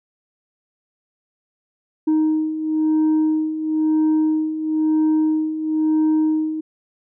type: beating tone pair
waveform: sine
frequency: 311.1 / 312.1 Hz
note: D#4 / D#4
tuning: 0 / +5 cents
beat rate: 1 Hz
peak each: -20 / -15 dBFS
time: 2.07-6.61 s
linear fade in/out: 10 ms
effects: tanh soft clip ceiling -13 dBFS